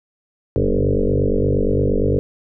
sine tone with frequency modulation, 196 Hz, G3, in tune, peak -14 dBFS, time 0.56-2.19 s, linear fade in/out 0 ms, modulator 48.6 Hz, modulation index 6.3, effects none

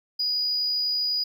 triangle tone, 4916 Hz, D#8, 22 cents flat, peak -20 dBFS, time 0.19-1.24 s, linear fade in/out 10 ms, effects tanh soft clip ceiling -20 dBFS

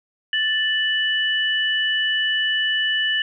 sine tone pair together, 1760 / 2960 Hz, A6 / F#7, 0 / 0 cents, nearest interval major sixth, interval 900 cents, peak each -21 / -21 dBFS, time 0.33-3.22 s, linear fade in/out 2 ms, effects none

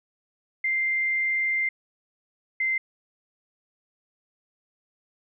sine tone pair in turn, 2093 / 2079 Hz, C7 / C7, 0 / -12 cents, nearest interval unison, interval 12 cents, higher first, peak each -22 dBFS, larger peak neither, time 0.64-1.69 / 2.6-2.78 s, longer first, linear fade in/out 5 ms, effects none

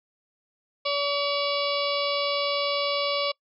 harmonic tone, 570 Hz, C#5, 48 cents sharp, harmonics 1 / 2 / 4 / 5 / 6 / 7 / 8 / 9, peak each -27 / -30 / -33 / -34 / -35 / -35 / -36 / -37 dBFS, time 0.85-3.32 s, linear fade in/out 10 ms, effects noise-tail reverb RT60 0.1 s tail -24 dB re dry

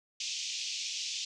white band-pass noise, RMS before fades -37 dBFS, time 0.2-1.25 s, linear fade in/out 5 ms, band 2500 to 6600 Hz, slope 48 dB/octave, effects none

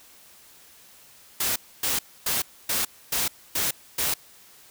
white noise bursts, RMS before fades -25 dBFS, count 7, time 1.4-4.14 s, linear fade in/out 5 ms, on 160 ms, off 270 ms, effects white hiss -52 dBFS RMS until 4.7 s

